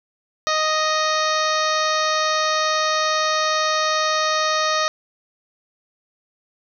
harmonic tone, 622.3 Hz, D#5, in tune, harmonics 1 / 2 / 3 / 4 / 5 / 6 / 7 / 8 / 9 / 10, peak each -24 / -21 / -26 / -32 / -36 / -28 / -29 / -36 / -30 / -35 dBFS, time 0.47-4.88 s, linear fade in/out 0 ms, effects none

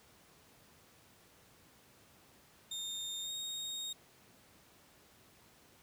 30% pulse tone with pitch glide, 3652 to 3722 Hz, A#7 to A#7, -36 to -3 cents, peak -36 dBFS, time 2.71-3.93 s, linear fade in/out 5 ms, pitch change +33 cents, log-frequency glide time 3.22-3.31 s, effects pink hiss -63 dBFS RMS until 5.82 s + high-pass 80 Hz 12 dB/octave

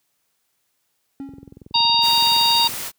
triangle tone with exponential decay, 274.9 Hz, C#4, 14 cents flat, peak -25 dBFS, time 1.2-1.65 s, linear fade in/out 0 ms, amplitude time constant 96 ms
click train, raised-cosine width 3 ms, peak -27 dBFS, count 32, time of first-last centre 1.29-2.739 s, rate 21.4 Hz
harmonic tone, 932.3 Hz, A#5, in tune, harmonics 1 / 3 / 4 / 5, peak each -19 / -24 / -18 / -19 dBFS, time 1.74-2.68 s, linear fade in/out 10 ms
white noise, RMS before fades -29 dBFS, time 2.01-2.92 s, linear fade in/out 50 ms
effects white hiss -70 dBFS RMS until 2.98 s + high-pass 60 Hz 12 dB/octave

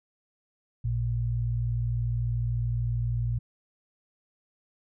sine tone pair together, 56.58 / 116.54 Hz, A1 / A#2, +49 / 0 cents, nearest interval octave + minor second, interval 1251 cents, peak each -31 / -26 dBFS, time 0.84-3.39 s, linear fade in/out 10 ms, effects none

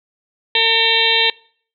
harmonic tone with a mistuned harmonic, 453.7 Hz, A#4, 47 cents flat, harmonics 1 / 2 / 4 / 5 / 6 / 7 / 8 / 9, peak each -23 / -23 / -22 / -21 / -20 / -19 / -18 / -20 dBFS, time 0.55-1.3 s, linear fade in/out 2 ms, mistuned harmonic 9, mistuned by -49 cents, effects noise-tail reverb RT60 0.5 s tail -22 dB re dry

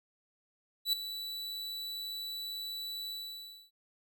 45% pulse tone with ADSR envelope, 3951 Hz, B7, in tune, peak -25 dBFS, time 0.85-3.71 s, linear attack 80 ms, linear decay 4 ms, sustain -13 dB, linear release 620 ms, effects none

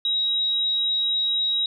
sine tone, 3824 Hz, A#7, 43 cents sharp, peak -20 dBFS, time 0.05-1.66 s, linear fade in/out 2 ms, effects none

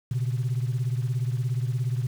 sine beating tone pair, 120.6 / 137.6 Hz, B2 / C#3, -41 / -12 cents, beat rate 17 Hz, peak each -24 / -28 dBFS, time 0.11-2.07 s, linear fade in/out 5 ms, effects tanh soft clip ceiling -19 dBFS + 8-bit

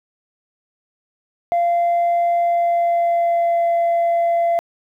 sine tone with pitch glide, 690 to 682.1 Hz, F5 to F5, -21 to -41 cents, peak -12 dBFS, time 1.52-4.59 s, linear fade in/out 0 ms, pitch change -20 cents, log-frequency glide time 2.41-3.7 s, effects tanh soft clip ceiling -13 dBFS + 9-bit

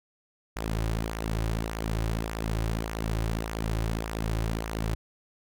sawtooth tone with flanger, 55 Hz, A1, in tune, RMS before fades -30 dBFS, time 0.56-4.95 s, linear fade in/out 5 ms, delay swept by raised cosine 0.23 to 4.53 ms, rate 1.7 Hz, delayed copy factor -0.55, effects none

